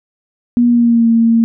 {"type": "tone with pitch glide", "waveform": "sine", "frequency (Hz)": [240.3, 229.2], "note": ["B3", "A#3"], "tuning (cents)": [-47, -29], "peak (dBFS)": -7, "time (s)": [0.57, 1.44], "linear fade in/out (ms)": 0, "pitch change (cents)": -82, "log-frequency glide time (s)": [0.68, 1.08], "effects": []}